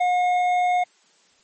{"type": "tone with hard clipping", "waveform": "sine", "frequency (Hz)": 720, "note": "F#5", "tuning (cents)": -47, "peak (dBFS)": -19, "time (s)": [0, 0.84], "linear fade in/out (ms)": 10, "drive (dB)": 7, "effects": ["white hiss -59 dBFS RMS until 1.43 s", "MP3 32 kbps"]}